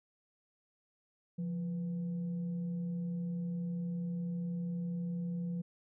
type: tone with frequency modulation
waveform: sine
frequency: 174.61 Hz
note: F3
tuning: in tune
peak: -34 dBFS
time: 1.38-5.62 s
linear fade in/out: 10 ms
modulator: 317 Hz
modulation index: 0.24
effects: none